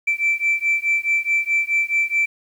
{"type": "beating tone pair", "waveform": "sine", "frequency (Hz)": [2331, 2335.7], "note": ["D7", "D7"], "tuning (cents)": [-14, -10], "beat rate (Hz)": 4.7, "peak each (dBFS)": -19, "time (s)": [0.07, 2.26], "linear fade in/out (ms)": 10, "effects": ["tanh soft clip ceiling -12 dBFS", "8-bit"]}